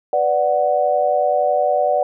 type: chord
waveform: sine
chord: B minor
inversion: none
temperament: equal with one note detuned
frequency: 496.5 / 587.3 / 740 Hz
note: B4 / D5 / F#5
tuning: +9 / 0 / 0 cents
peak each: -22 / -17 / -18 dBFS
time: 0.13-2.03 s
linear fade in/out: 2 ms
effects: none